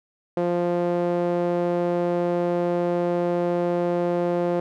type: tone with band-pass filter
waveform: sawtooth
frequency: 174.61 Hz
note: F3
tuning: in tune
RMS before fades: -23 dBFS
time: 0.37-4.6 s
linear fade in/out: 2 ms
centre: 480 Hz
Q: 1.9
effects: none